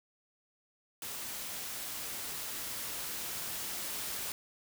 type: noise with level ramp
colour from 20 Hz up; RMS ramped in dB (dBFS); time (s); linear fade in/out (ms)
white; -41 to -38; 1.02-4.32; 2
effects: none